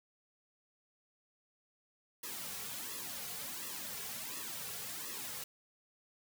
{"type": "noise with flanger", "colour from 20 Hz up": "white", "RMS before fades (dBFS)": -43, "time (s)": [2.23, 5.44], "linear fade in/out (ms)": 5, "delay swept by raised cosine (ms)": [1.3, 3.3], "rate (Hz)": 1.4, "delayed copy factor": -0.9, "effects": []}